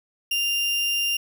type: tone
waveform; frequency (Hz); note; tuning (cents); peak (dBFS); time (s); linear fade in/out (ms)
35% pulse; 2794; F7; 0; -20; 0.31-1.17; 5
effects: none